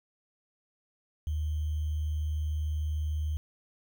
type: tone with sample-and-hold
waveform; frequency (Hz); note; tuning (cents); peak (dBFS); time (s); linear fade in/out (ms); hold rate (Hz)
sine; 76.7; D#2; -24; -28; 1.27-3.37; 0; 3150
effects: none